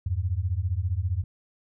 sine beating tone pair, 83.4 / 98.4 Hz, E2 / G2, +21 / +7 cents, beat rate 15 Hz, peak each -27 dBFS, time 0.06-1.24 s, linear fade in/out 5 ms, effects none

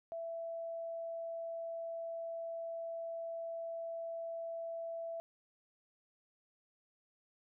sine tone, 665 Hz, E5, 15 cents sharp, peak -39 dBFS, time 0.12-5.2 s, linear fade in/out 0 ms, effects none

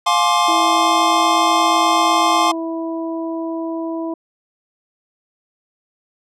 square chord, D half-diminished seventh, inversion first, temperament just, 704.8 / 845.8 / 1057.2 / 1174.7 Hz, F5 / Ab5 / C6 / D6, +16 / +31 / +18 / 0 cents, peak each -20 / -21 / -17 / -21 dBFS, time 0.06-2.52 s, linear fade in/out 10 ms
harmonic tone, 328.3 Hz, E4, 7 cents flat, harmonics 1 / 2 / 3, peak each -22 / -28 / -32 dBFS, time 0.48-4.14 s, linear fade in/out 5 ms
effects low-pass 8000 Hz 12 dB/octave

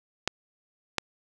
clicks, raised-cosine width 0.2 ms, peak -7 dBFS, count 2, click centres 0.276 / 0.983 s, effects none

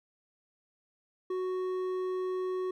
triangle tone with hard clipping, 370 Hz, F#4, in tune, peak -32 dBFS, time 1.3-2.71 s, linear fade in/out 5 ms, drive 10 dB, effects none

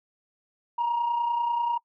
sine tone pair together, 918 / 948.2 Hz, A#5 / A#5, -27 / +29 cents, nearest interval minor second, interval 56 cents, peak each -31 / -22 dBFS, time 0.78-1.78 s, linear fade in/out 10 ms, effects noise-tail reverb RT60 0.1 s tail -25 dB re dry + tanh soft clip ceiling -20 dBFS

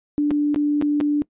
sine tone with dropouts, 293.7 Hz, D4, in tune, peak -16 dBFS, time 0.18-1.22 s, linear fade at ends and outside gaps 0 ms, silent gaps 0.307-0.313 / 0.545-0.56 / 0.814-0.823 / 1.003-1.01 s, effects noise-tail reverb RT60 0.1 s tail -22 dB re dry + resampled to 8000 Hz

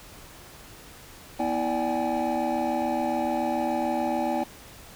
triangle tone cluster, 244 / 323.6 / 584 / 770 / 837 Hz, B3 / E4 / D5 / G5 / G#5, -21 / -32 / -10 / -31 / +13 cents, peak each -28 dBFS, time 1.39-4.44 s, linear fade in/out 10 ms, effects tanh soft clip ceiling -15 dBFS + pink hiss -47 dBFS RMS until 4.95 s

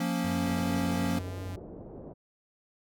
square chord, Bb minor, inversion second, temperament equal with one note detuned, 176.75 / 233.1 / 277.2 Hz, F3 / Bb3 / Db4, +21 / 0 / 0 cents, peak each -32 / -33 / -34 dBFS, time 0-1.19 s, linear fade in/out 5 ms
square tone with vibrato, 92.5 Hz, F#2, in tune, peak -36 dBFS, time 0.24-1.56 s, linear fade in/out 5 ms, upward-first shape sine, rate 2.8 Hz, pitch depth 23 cents each way
white low-pass noise, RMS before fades -44 dBFS, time 0.44-2.14 s, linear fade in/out 20 ms, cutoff 560 Hz, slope 24 dB/octave
effects none

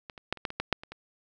clicks, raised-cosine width 0.3 ms, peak -24 / -28 / -11 / -29 / -13 / -22 / -13 / -7 / -26 / -25 dBFS, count 10, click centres 0.098 / 0.178 / 0.326 / 0.373 / 0.452 / 0.504 / 0.6 / 0.727 / 0.835 / 0.92 s, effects none

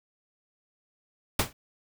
pink noise with exponential decay, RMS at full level -19 dBFS, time 1.39-1.53 s, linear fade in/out 5 ms, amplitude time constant 29 ms, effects none

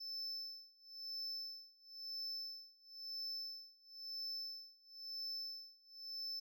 triangle tone with tremolo, 5274 Hz, E8, in tune, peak -40 dBFS, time 0-6.4 s, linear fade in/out 10 ms, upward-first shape sine, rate 0.99 Hz, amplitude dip 95%, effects none

